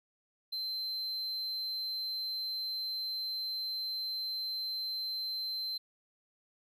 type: tone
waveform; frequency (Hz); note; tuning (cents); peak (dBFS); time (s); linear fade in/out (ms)
triangle; 4100; C8; -36; -33; 0.52-5.78; 10
effects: none